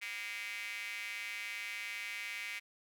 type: tone with high-pass filter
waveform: square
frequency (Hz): 108.7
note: A2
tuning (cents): -21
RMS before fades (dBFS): -42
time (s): 0.01-2.6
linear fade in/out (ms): 20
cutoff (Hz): 2200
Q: 5.8
effects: none